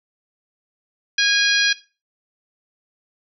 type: harmonic tone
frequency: 821 Hz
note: G#5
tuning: 20 cents flat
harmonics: 2 / 3 / 4 / 5 / 6 / 7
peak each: -19 / -21 / -22 / -23 / -24 / -24 dBFS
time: 1.18-1.73 s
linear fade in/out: 5 ms
effects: noise-tail reverb RT60 0.3 s tail -17 dB re dry